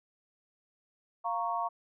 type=chord; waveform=sine; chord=Bb minor; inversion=second; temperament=equal with one note detuned; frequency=698.5 / 929.6 / 1108.7 Hz; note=F5 / Bb5 / Db6; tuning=0 / -5 / 0 cents; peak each=-34 dBFS; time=1.24-1.69 s; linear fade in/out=20 ms; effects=none